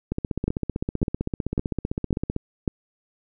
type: two click trains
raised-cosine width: 3 ms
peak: -12 / -9 dBFS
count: 36 / 5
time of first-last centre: 0.12-2.364 / 0.48-2.678 s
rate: 15.6 / 1.82 Hz
effects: none